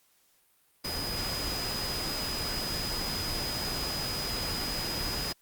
sine tone in noise, 4978 Hz, D#8, in tune, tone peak -34 dBFS, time 0.84-5.33 s, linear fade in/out 10 ms, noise pink, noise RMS -35 dBFS, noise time 0.84-5.33 s, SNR -2 dB, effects white hiss -67 dBFS RMS until 5.41 s + Opus 48 kbps

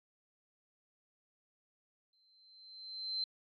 sine tone with exponential growth, 4100 Hz, C8, 36 cents flat, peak -32 dBFS, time 2.13-3.24 s, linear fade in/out 2 ms, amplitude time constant 240 ms, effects AAC 48 kbps

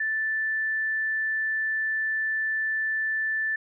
sine tone, 1760 Hz, A6, in tune, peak -24 dBFS, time 0-3.56 s, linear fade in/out 5 ms, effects none

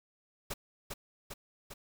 pink noise with echo, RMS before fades -37 dBFS, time 0.5-0.54 s, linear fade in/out 10 ms, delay 400 ms, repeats 3, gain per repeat -3 dB, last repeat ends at 1.74 s, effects none

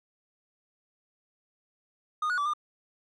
triangle tone with pitch steps, 1230 / 1459 / 1157 / 1206 Hz, D#6 / F#6 / D6 / D6, -20 / -25 / -26 / +46 cents, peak -24 dBFS, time 2.22-2.536 s, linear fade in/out 5 ms, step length 79 ms, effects resampled to 24000 Hz

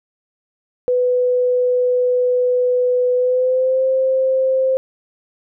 sine tone with pitch glide, 497.5 to 525 Hz, B4 to C5, +13 to +6 cents, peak -13 dBFS, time 0.88-4.77 s, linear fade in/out 0 ms, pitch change +93 cents, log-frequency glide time 3.15-3.85 s, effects none

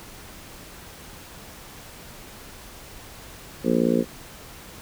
harmonic tone, 58.2 Hz, A#1, 2 cents flat, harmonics 3 / 4 / 5 / 6 / 7 / 8 / 9, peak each -27 / -22 / -26 / -27 / -28 / -27 / -28 dBFS, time 3.63-4.05 s, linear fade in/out 50 ms, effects pink hiss -43 dBFS RMS until 4.81 s

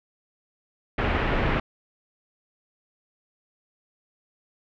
pink low-pass noise, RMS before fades -24 dBFS, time 0.98-1.6 s, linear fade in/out 5 ms, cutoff 2600 Hz, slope 24 dB/octave, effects none

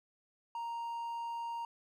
triangle tone, 932.3 Hz, A#5, in tune, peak -35 dBFS, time 0.55-1.65 s, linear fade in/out 2 ms, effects none

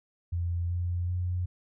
sine tone with pitch steps, 86.3 / 87.91 / 89.55 Hz, F2 / F2 / F2, -20 / +12 / +44 cents, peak -27 dBFS, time 0.32-1.46 s, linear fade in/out 10 ms, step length 380 ms, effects none

